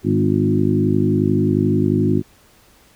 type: harmonic tone with a mistuned harmonic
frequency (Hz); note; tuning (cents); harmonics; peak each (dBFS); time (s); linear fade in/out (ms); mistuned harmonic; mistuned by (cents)
51.3; G#1; -21; 2 / 3 / 4 / 5 / 6 / 7; -21 / -21 / -21 / -21 / -21 / -21; 0.03-2.23; 50; 5; -22
effects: pink hiss -52 dBFS RMS until 2.95 s